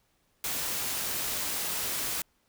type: noise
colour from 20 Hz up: white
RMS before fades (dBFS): -32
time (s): 0.44-2.22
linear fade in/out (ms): 2
effects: pink hiss -71 dBFS RMS until 2.48 s